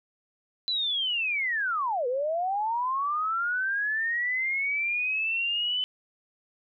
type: linear two-way sweep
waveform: sine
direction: down then up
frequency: 4036 to 476.3 to 3033 Hz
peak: -25 dBFS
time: 0.68-5.84 s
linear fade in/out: 0 ms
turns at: 2.07 s
effects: none